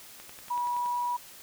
click train, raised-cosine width 0.3 ms, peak -30 dBFS, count 8, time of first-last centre 0.2-0.86 s, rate 10.6 Hz
sine tone, 971 Hz, B5, 30 cents flat, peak -27 dBFS, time 0.5-1.17 s, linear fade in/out 10 ms
effects white hiss -49 dBFS RMS until 1.42 s

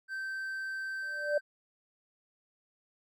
triangle tone, 1554 Hz, G6, 16 cents flat, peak -33 dBFS, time 0.08-1.41 s, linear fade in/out 50 ms
sine tone with exponential growth, 589 Hz, D5, 5 cents sharp, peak -23 dBFS, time 1.02-1.38 s, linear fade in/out 5 ms, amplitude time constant 78 ms
effects none

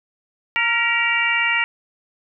harmonic tone with a mistuned harmonic, 463.3 Hz, A#4, 11 cents flat, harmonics 2 / 3 / 4 / 5 / 6, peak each -27 / -26 / -21 / -21 / -23 dBFS, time 0.56-1.64 s, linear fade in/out 0 ms, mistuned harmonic 4, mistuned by +52 cents, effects none

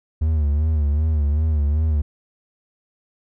triangle tone with vibrato, 75.6 Hz, D#2, 49 cents flat, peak -14 dBFS, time 0.21-2.02 s, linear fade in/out 10 ms, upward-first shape sine, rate 2.6 Hz, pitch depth 91 cents each way, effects none

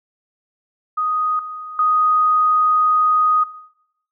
sine tone with level steps, 1246 Hz, D#6, 2 cents sharp, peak -17 / -30 / -13 dBFS, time 0.97-3.44 s, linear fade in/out 10 ms, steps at 1.39 / 1.79 s, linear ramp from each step 2 ms, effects noise-tail reverb RT60 0.8 s tail -18 dB re dry

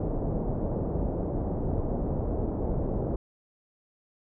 pink low-pass noise, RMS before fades -29 dBFS, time 0-3.16 s, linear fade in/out 5 ms, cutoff 670 Hz, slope 24 dB/octave, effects none

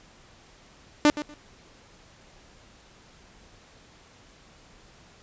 sawtooth tone with echo, 297.4 Hz, D4, 22 cents sharp, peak -11 dBFS, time 1.05-1.1 s, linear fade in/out 0 ms, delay 120 ms, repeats 2, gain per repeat -14 dB, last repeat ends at 1.34 s, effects pink hiss -54 dBFS RMS until 5.22 s + resampled to 16000 Hz

